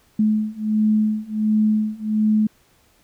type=beating tone pair; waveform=sine; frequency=214 / 215.4 Hz; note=A3 / A3; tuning=-48 / -37 cents; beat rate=1.4 Hz; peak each=-20 / -19 dBFS; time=0.19-2.47 s; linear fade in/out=5 ms; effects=pink hiss -58 dBFS RMS until 3.03 s